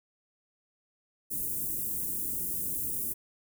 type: band-stop noise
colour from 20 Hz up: white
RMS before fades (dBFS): -33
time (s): 1.3-3.14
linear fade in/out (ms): 20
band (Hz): 360 to 9400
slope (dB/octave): 24
effects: none